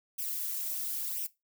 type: noise with flanger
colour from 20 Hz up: violet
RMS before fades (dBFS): -35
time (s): 0.18-1.27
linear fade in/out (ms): 10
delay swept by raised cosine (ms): 0.34 to 3.94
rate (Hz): 0.97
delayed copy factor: +0.85
effects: noise-tail reverb RT60 0.2 s tail -18 dB re dry